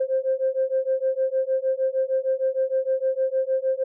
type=beating tone pair; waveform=sine; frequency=523.3 / 529.8 Hz; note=C5 / C5; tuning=0 / +22 cents; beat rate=6.5 Hz; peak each=-23 dBFS; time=0-3.84 s; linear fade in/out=10 ms; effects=tanh soft clip ceiling -13 dBFS